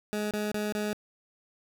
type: tone bursts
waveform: 20% pulse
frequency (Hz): 210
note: G#3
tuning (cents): +19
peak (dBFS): -24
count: 4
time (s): 0.13-0.931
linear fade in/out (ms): 0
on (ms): 180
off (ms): 27
effects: none